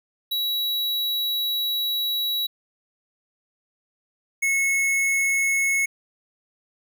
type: tone pair in turn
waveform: square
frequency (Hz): 3900 / 2189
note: B7 / C#7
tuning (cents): -23 / -22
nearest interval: minor seventh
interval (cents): 999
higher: first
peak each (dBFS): -23 / -20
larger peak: second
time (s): 0.31-2.47 / 4.42-5.86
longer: first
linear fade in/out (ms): 10
effects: none